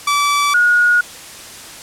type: tone pair in turn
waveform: sawtooth / sine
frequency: 1155 / 1444.7 Hz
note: D6 / F#6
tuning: -29 / -42 cents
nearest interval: major third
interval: 387 cents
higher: second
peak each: -9 dBFS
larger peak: neither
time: 0.07-0.54 / 0.54-1.01 s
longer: neither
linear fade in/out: 5 ms
effects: white hiss -34 dBFS RMS until 1.82 s + low-pass 10000 Hz 12 dB/octave